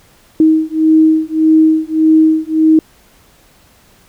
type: beating tone pair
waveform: sine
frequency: 315.1 / 316.8 Hz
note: D#4 / D#4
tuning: +22 / +31 cents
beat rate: 1.7 Hz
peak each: -10 dBFS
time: 0.4-2.79 s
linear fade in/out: 2 ms
effects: pink hiss -48 dBFS RMS until 4.08 s